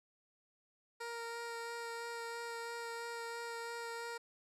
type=tone with vibrato; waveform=15% pulse; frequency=466.2 Hz; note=A#4; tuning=in tune; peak=-35 dBFS; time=1-4.18 s; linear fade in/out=10 ms; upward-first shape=sine; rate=3 Hz; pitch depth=11 cents each way; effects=low-pass 11000 Hz 12 dB/octave